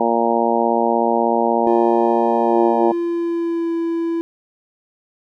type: harmonic tone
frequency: 116.54 Hz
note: A#2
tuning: in tune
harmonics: 2 / 3 / 4 / 5 / 6 / 7 / 8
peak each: -22 / -22 / -22 / -22 / -22 / -22 / -22 dBFS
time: 0-2.92 s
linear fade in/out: 5 ms
type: tone with pitch glide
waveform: triangle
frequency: 350 to 333.8 Hz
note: F4 to E4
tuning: +4 to +22 cents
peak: -16 dBFS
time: 1.67-4.21 s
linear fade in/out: 0 ms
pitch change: -82 cents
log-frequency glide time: 2.34-3.73 s
effects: none